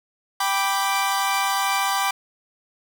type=chord; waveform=sawtooth; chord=G major; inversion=none; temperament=equal; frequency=784 / 987.8 / 1174.7 Hz; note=G5 / B5 / D6; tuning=0 / 0 / 0 cents; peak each=-20 / -22 / -21 dBFS; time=0.4-2.11 s; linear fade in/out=5 ms; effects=none